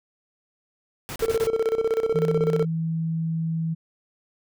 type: noise bursts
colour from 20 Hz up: pink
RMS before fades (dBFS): -34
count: 4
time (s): 1.09-1.467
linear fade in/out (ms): 0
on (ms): 68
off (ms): 35
type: tone with tremolo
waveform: triangle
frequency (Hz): 449.7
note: A4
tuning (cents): +38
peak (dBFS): -16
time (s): 1.22-2.65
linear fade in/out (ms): 5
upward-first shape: square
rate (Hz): 16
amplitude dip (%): 75
type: tone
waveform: sine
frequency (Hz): 162.8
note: E3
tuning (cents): -21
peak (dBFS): -23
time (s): 2.14-3.75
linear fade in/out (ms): 20
effects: none